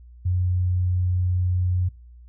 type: tone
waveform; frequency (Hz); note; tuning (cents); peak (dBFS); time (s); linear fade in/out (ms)
sine; 90.5; F#2; -38; -19; 0.25-1.89; 10
effects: noise-tail reverb RT60 0.3 s tail -21 dB re dry + added 60 Hz sine -43 dBFS peak until 2.28 s